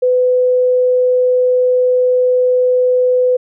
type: tone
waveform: sine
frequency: 502 Hz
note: B4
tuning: 28 cents sharp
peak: -9 dBFS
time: 0.02-3.37 s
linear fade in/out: 10 ms
effects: none